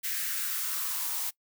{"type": "noise with high-pass filter sweep", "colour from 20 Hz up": "blue", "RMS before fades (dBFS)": -32, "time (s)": [0.03, 1.31], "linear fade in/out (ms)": 20, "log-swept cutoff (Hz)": [1900, 800], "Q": 3.3, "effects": ["noise-tail reverb RT60 0.1 s tail -22 dB re dry"]}